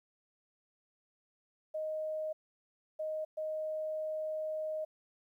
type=tone bursts at uneven times; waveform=sine; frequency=623 Hz; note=D#5; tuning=2 cents sharp; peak=-34 dBFS; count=3; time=1.74-2.33 / 2.99-3.25 / 3.37-4.85 s; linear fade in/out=10 ms; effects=12-bit